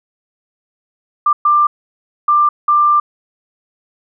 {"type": "tone bursts at uneven times", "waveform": "sine", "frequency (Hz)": 1187, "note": "D6", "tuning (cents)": 18, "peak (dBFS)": -8, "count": 4, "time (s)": [[1.26, 1.33], [1.45, 1.67], [2.28, 2.49], [2.68, 3]], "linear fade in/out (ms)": 5, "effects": []}